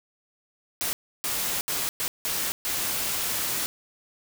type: noise bursts at uneven times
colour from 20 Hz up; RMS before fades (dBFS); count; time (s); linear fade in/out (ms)
white; -28; 6; 0.81-0.93 / 1.24-1.61 / 1.68-1.89 / 2-2.08 / 2.25-2.52 / 2.65-3.66; 0
effects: none